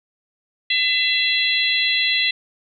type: harmonic tone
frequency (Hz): 673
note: E5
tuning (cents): +36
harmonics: 3 / 4 / 5 / 6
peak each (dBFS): -22 / -22 / -22 / -22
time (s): 0.7-2.31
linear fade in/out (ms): 5
effects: none